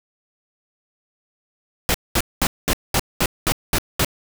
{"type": "noise bursts", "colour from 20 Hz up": "pink", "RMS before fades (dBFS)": -18, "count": 9, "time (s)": [1.89, 4.047], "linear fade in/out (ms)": 0, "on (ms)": 53, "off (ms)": 210, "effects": []}